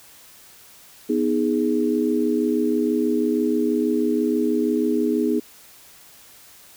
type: chord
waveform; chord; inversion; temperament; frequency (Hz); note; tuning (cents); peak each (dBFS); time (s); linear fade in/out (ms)
sine; G# minor; first; equal with one note detuned; 246.9 / 313.1 / 415.3; B3 / D#4 / G#4; 0 / +11 / 0; -22 / -22 / -23; 1.09-5.4; 10
effects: white hiss -48 dBFS RMS until 6.76 s